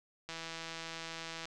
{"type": "click train", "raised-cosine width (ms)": 0.2, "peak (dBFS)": -25, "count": 192, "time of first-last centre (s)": [0.29, 1.455], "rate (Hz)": 164, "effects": ["resampled to 24000 Hz", "9-bit"]}